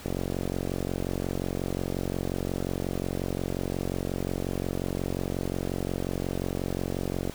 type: click train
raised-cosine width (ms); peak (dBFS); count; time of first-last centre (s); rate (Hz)
2; -16; 331; 0.06-7.297; 45.6
effects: pink hiss -45 dBFS RMS until 7.34 s